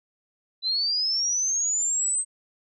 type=linear sweep; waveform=sine; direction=up; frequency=3969 to 8320 Hz; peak=-22 dBFS; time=0.62-2.25 s; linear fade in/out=50 ms; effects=none